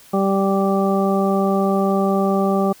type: harmonic tone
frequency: 195.2 Hz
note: G3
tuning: 7 cents flat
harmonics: 1 / 2 / 3 / 4 / 6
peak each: -18 / -21 / -23 / -24 / -26 dBFS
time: 0.13-2.73 s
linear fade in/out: 10 ms
effects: white hiss -47 dBFS RMS until 2.8 s